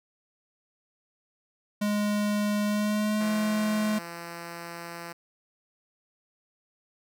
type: tone with pitch glide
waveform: square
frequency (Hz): 207.7 to 213.5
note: G#3 to G#3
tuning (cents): 0 to +48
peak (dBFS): -25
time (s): 1.81-3.99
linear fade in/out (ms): 10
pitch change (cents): +48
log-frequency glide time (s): 2.65-3.26
type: tone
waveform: 5% pulse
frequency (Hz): 170.1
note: F3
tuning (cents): -45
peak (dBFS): -26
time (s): 3.2-5.13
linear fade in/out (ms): 10
effects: none